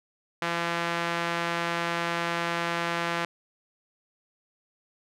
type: tone with band-pass filter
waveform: sawtooth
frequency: 170 Hz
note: F3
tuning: 46 cents flat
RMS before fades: -29 dBFS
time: 0.42-3.25 s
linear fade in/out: 2 ms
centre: 1700 Hz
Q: 0.84
effects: none